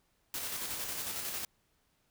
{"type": "noise with tremolo", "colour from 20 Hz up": "white", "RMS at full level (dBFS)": -37, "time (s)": [0.34, 1.45], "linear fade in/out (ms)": 2, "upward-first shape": "square", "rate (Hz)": 11, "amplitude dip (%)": 30, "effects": ["pink hiss -74 dBFS RMS until 2.1 s"]}